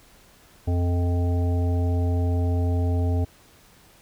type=harmonic tone with a mistuned harmonic; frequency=87.1 Hz; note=F2; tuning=4 cents flat; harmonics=1 / 3 / 5 / 7 / 9; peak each=-20 / -30 / -34 / -37 / -39 dBFS; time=0.67-3.25 s; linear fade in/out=10 ms; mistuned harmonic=7; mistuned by=+51 cents; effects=pink hiss -54 dBFS RMS until 4.01 s